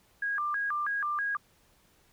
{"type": "tone with vibrato", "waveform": "sine", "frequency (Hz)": 1396.9, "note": "F6", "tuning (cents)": 0, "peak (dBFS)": -28, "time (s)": [0.22, 1.37], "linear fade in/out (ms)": 5, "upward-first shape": "square", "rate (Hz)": 3.1, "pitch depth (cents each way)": 280, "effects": ["pink hiss -65 dBFS RMS until 2.12 s"]}